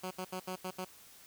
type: tone bursts at uneven times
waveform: 10% pulse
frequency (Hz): 185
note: F#3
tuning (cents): 0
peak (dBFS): -29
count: 6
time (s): 0.03-0.11 / 0.18-0.25 / 0.32-0.4 / 0.47-0.56 / 0.64-0.71 / 0.78-0.85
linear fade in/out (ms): 10
effects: white hiss -57 dBFS RMS until 1.26 s